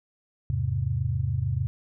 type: chord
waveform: sine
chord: E augmented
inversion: none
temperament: equal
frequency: 82.41 / 103.83 / 130.81 Hz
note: E2 / G#2 / B#2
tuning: 0 / 0 / 0 cents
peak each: -30 / -28 / -27 dBFS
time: 0.5-1.67 s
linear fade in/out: 0 ms
effects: none